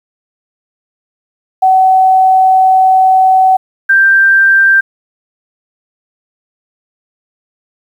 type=tone pair in turn; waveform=sine; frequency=755 / 1576.4 Hz; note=F#5 / G6; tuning=+35 / +9 cents; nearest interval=octave + minor second; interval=1274 cents; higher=second; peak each=-4 dBFS; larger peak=neither; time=1.62-3.57 / 3.89-4.81 s; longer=first; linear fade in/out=10 ms; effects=7-bit